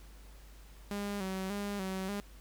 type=tone with vibrato; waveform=sawtooth; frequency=196 Hz; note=G3; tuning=in tune; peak=-31 dBFS; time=0.91-2.2 s; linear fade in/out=0 ms; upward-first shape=square; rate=1.7 Hz; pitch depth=60 cents each way; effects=added 50 Hz sine -51 dBFS peak until 2.4 s + pink hiss -60 dBFS RMS until 2.4 s